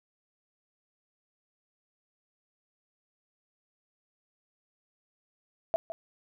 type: tone with echo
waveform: sine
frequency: 659.3 Hz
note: E5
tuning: in tune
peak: -22 dBFS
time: 5.74-5.76 s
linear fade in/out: 0 ms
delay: 160 ms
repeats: 1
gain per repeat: -12 dB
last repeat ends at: 5.92 s
effects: none